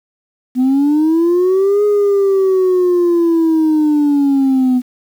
sine linear two-way sweep, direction up then down, 248.1 to 417 to 248.1 Hz, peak -7 dBFS, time 0.55-4.82 s, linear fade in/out 50 ms, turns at 1.84 s, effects tanh soft clip ceiling -8 dBFS + 7-bit

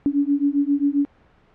sine beating tone pair, 280.8 / 288.3 Hz, C#4 / D4, +22 / -32 cents, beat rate 7.5 Hz, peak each -20 dBFS, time 0.06-1.05 s, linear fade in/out 0 ms, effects pink hiss -56 dBFS RMS until 1.54 s + low-pass 2000 Hz 12 dB/octave

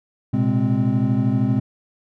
triangle tone cluster, 116.2 / 128.9 / 207.3 / 260.7 Hz, A#2 / C3 / G#3 / C4, -5 / -26 / -3 / -6 cents, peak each -20 dBFS, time 0.33-1.6 s, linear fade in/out 10 ms, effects none

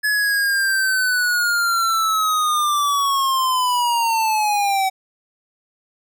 square linear sweep, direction down, 1707 to 757 Hz, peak -17 dBFS, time 0.03-4.9 s, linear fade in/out 20 ms, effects none

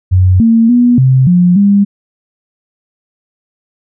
sine tone with pitch steps, 92.3 / 227.7 / 243.1 / 130.7 / 177.7 / 201.1 Hz, F#2 / A#3 / B3 / C3 / F3 / G3, -4 / -40 / -27 / -1 / +30 / +44 cents, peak -4 dBFS, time 0.11-1.85 s, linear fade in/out 20 ms, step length 290 ms, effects none

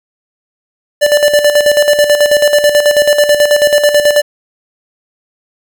square tone with tremolo, 587.3 Hz, D5, in tune, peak -5 dBFS, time 1.01-4.22 s, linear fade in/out 20 ms, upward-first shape square, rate 9.2 Hz, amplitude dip 60%, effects 7-bit

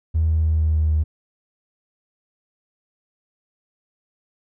triangle tone with pitch steps, 80 / 79.45 / 78.9 / 78.35 / 77.81 / 77.27 Hz, D#2 / D#2 / D#2 / D#2 / D#2 / D#2, +49 / +37 / +25 / +13 / +1 / -11 cents, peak -12 dBFS, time 0.14-1.04 s, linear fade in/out 20 ms, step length 150 ms, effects tanh soft clip ceiling -13 dBFS

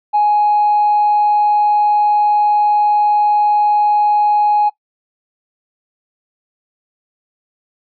triangle tone with tanh clipping, 835 Hz, G#5, 9 cents sharp, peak -9 dBFS, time 0.13-4.7 s, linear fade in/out 20 ms, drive 1 dB, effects noise-tail reverb RT60 0.1 s tail -19 dB re dry + resampled to 11025 Hz

